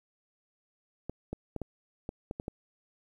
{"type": "clicks", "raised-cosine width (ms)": 2, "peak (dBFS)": -22, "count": 8, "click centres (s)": [1.096, 1.33, 1.563, 1.617, 2.091, 2.311, 2.399, 2.481], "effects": ["10-bit"]}